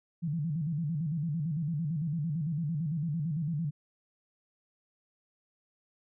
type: tone with vibrato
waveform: sine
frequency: 156.7 Hz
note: D#3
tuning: 13 cents sharp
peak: -29 dBFS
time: 0.22-3.71 s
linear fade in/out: 20 ms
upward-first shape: square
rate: 8.9 Hz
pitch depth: 130 cents each way
effects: none